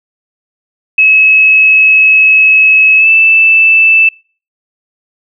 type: tone with pitch glide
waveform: sine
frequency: 2576 to 2641 Hz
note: E7 to E7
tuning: -41 to +3 cents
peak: -3 dBFS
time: 0.98-4.09 s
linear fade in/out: 5 ms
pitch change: +44 cents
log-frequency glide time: 2.98-3.08 s
effects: noise-tail reverb RT60 0.4 s tail -26 dB re dry